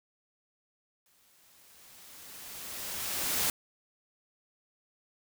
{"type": "noise with exponential growth", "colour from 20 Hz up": "white", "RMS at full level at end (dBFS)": -28, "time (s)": [1.06, 3.5], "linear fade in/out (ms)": 1, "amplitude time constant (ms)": 530, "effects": []}